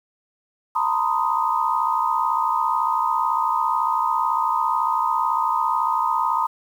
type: tone cluster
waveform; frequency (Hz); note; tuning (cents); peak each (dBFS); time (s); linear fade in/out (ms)
sine; 901 / 959 / 1033 / 1244; A5 / A#5 / C6 / D#6; +41 / +49 / -22 / -1; -24; 0.75-6.47; 10
effects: 8-bit